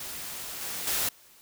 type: noise with level steps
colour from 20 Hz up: white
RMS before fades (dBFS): -38 / -35 / -28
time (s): 0-1.09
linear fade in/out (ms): 5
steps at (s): 0.61 / 0.87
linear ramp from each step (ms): 2
effects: white hiss -56 dBFS RMS until 1.41 s